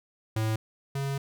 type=tone pair in turn; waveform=square; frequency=110 / 138.07 Hz; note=A2 / C#3; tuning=0 / -7 cents; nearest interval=major third; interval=393 cents; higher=second; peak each=-26 / -29 dBFS; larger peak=first; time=0.36-0.56 / 0.95-1.18 s; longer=second; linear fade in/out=5 ms; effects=none